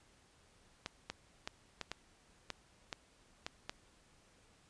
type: clicks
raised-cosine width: 0.2 ms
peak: -22 dBFS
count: 9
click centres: 0.861 / 1.1 / 1.475 / 1.813 / 1.916 / 2.503 / 2.928 / 3.465 / 3.695 s
effects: pink hiss -67 dBFS RMS until 4.69 s + resampled to 22050 Hz